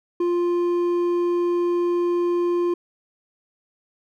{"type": "tone with hard clipping", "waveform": "sine", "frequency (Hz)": 349.2, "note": "F4", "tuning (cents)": 0, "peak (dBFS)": -20, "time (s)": [0.2, 2.74], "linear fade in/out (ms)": 5, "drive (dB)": 5, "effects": []}